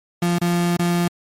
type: tone with dropouts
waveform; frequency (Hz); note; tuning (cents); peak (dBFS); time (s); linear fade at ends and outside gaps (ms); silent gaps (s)
35% pulse; 173.6; F3; -10; -15; 0.22-1.08; 5; 0.386-0.414 / 0.769-0.792
effects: MP3 64 kbps